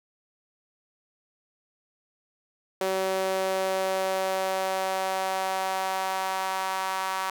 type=tone with high-pass filter sweep; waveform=sawtooth; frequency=189.8 Hz; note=F#3; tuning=44 cents sharp; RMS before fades=-28 dBFS; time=2.81-7.3 s; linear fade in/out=2 ms; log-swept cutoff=470 to 990 Hz; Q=2.7; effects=none